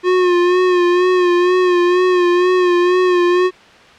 square tone with vibrato, 359.1 Hz, F4, 48 cents sharp, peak -11 dBFS, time 0.03-3.51 s, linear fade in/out 50 ms, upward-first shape sine, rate 2.1 Hz, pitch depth 41 cents each way, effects white hiss -42 dBFS RMS until 3.98 s + low-pass 3000 Hz 12 dB/octave

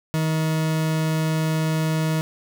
40% pulse tone, 158.2 Hz, D#3, 29 cents sharp, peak -19 dBFS, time 0.14-2.21 s, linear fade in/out 0 ms, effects none

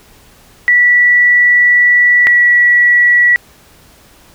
sine tone pair in turn, 1950 / 1940.4 Hz, B6 / B6, -23 / -31 cents, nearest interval unison, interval 8 cents, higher first, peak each -5 dBFS, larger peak neither, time 0.68-2.27 / 2.27-3.36 s, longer first, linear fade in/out 0 ms, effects pink hiss -44 dBFS RMS until 4.34 s

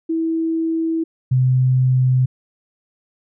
sine tone pair in turn, 325.8 / 128.47 Hz, E4 / C3, -20 / -31 cents, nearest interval octave + major third, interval 1611 cents, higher first, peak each -17 / -12 dBFS, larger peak second, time 0.09-1.04 / 1.31-2.26 s, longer neither, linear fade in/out 10 ms, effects none

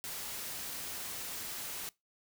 white noise, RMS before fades -41 dBFS, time 0.04-1.89 s, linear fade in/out 0 ms, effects noise-tail reverb RT60 0.2 s tail -22 dB re dry

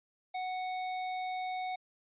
square tone, 740 Hz, F#5, in tune, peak -35 dBFS, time 0.34-1.76 s, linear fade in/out 10 ms, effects resampled to 8000 Hz

